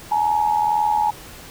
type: tone pair together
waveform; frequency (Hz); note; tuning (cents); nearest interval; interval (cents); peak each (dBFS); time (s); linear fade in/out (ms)
sine; 846.9 / 929; G#5 / A#5; +34 / -6; major second; 160; -17 / -22; 0.11-1.11; 10
effects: pink hiss -40 dBFS RMS until 1.5 s